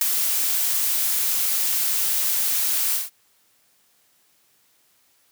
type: noise with ADSR envelope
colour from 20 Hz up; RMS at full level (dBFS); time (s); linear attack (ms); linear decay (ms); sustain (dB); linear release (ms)
blue; -17; 0.01-3.1; 4; 15; -5; 160
effects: white hiss -62 dBFS RMS until 5.31 s + high-pass 80 Hz 12 dB/octave